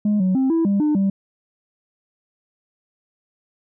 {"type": "tone with pitch steps", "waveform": "sine", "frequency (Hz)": [208.7, 186.1, 264.2, 329.3, 199.8, 300.8, 195.5], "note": ["G#3", "F#3", "C4", "E4", "G3", "D4", "G3"], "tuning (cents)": [9, 10, 17, -2, 33, 42, -4], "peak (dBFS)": -13, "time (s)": [0.05, 1.1], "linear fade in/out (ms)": 5, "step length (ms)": 150, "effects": ["tanh soft clip ceiling -14 dBFS"]}